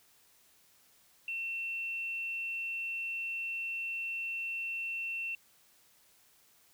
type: tone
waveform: sine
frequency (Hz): 2700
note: E7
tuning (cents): +41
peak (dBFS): -34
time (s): 1.28-5.35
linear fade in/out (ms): 2
effects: white hiss -65 dBFS RMS until 6.73 s